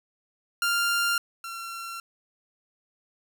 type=tone pair in turn; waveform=sawtooth; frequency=1395 / 1362.4 Hz; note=F6 / F6; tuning=-2 / -43 cents; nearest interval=unison; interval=41 cents; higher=first; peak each=-19 / -31 dBFS; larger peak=first; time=0.62-1.18 / 1.44-2 s; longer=neither; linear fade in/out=2 ms; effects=none